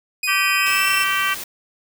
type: tone with pitch glide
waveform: sawtooth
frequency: 2489 to 2683 Hz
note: D#7 to E7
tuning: 0 to +30 cents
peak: -17 dBFS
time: 0.23-1.04 s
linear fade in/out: 5 ms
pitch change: +130 cents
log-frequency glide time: 0.56-0.88 s
type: harmonic tone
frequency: 387.5 Hz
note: G4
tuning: 20 cents flat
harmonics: 3 / 4 / 5 / 6 / 7 / 8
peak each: -23 / -24 / -25 / -26 / -26 / -27 dBFS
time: 0.27-1.35 s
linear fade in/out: 20 ms
type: noise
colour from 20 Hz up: white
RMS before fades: -31 dBFS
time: 0.66-1.44 s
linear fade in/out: 5 ms
effects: none